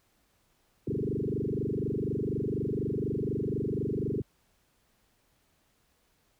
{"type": "tone with frequency modulation", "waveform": "sine", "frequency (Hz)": 266.3, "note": "C4", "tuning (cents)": 31, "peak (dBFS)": -28, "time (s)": [0.87, 4.22], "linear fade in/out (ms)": 5, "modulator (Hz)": 24.1, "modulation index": 7.2, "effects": ["pink hiss -70 dBFS RMS until 6.39 s"]}